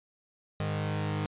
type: tone pair together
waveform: sawtooth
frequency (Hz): 102.52 / 153.6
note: G#2 / D#3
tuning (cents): -22 / -22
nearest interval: perfect fifth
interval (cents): 700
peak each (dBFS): -28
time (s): 0.6-1.26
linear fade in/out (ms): 0
effects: resampled to 8000 Hz